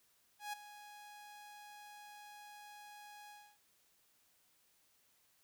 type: tone with ADSR envelope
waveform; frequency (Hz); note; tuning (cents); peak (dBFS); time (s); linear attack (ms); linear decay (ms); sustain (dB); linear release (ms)
sawtooth; 830.6; G#5; 0; -35; 0.39-3.58; 140; 11; -14; 280
effects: white hiss -73 dBFS RMS until 5.43 s